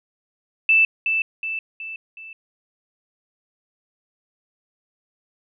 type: tone with echo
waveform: sine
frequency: 2645 Hz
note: E7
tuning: 5 cents sharp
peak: -12 dBFS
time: 0.69-0.85 s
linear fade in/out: 2 ms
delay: 370 ms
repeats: 4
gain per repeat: -6 dB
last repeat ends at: 2.33 s
effects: none